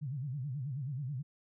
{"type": "tone with vibrato", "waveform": "sine", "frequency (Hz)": 135.9, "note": "C#3", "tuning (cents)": -34, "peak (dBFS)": -35, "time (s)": [0.01, 1.23], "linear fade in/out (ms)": 20, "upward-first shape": "sine", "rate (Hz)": 9.3, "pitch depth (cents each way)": 190, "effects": []}